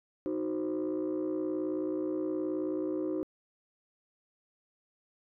sine chord, C diminished, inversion first, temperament equal, 311.1 / 370 / 523.3 Hz, Eb4 / Gb4 / C5, 0 / 0 / 0 cents, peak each -31 / -33 / -37 dBFS, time 0.26-3.23 s, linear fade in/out 0 ms, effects tanh soft clip ceiling -26 dBFS

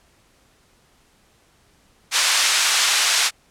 white band-pass noise, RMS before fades -18 dBFS, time 2.11-3.31 s, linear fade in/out 50 ms, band 1100 to 6700 Hz, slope 12 dB/octave, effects pink hiss -58 dBFS RMS until 3.5 s + low-pass 11000 Hz 12 dB/octave

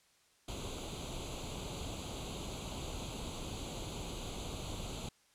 pink noise with comb filter, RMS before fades -42 dBFS, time 0.48-5.09 s, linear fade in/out 5 ms, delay 0.28 ms, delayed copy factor +0.85, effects white hiss -69 dBFS RMS until 5.34 s + low-pass 9000 Hz 12 dB/octave

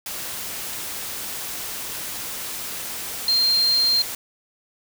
sine tone in noise, 4186 Hz, C8, in tune, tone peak -16 dBFS, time 3.28-4.02 s, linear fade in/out 2 ms, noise white, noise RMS -31 dBFS, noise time 0.06-4.15 s, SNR +12 dB, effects none

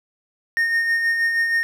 triangle tone with tremolo, 1840 Hz, A#6, 23 cents flat, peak -14 dBFS, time 0.57-1.63 s, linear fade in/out 0 ms, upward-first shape sine, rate 6.3 Hz, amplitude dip 40%, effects none

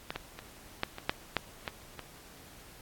clicks, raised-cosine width 0.3 ms, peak -18 / -20 / -26 / -12 / -24 / -10 / -10 / -18 / -25 dBFS, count 9, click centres 0.105 / 0.16 / 0.39 / 0.834 / 0.984 / 1.095 / 1.367 / 1.678 / 1.993 s, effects pink hiss -53 dBFS RMS until 2.81 s + AAC 64 kbps

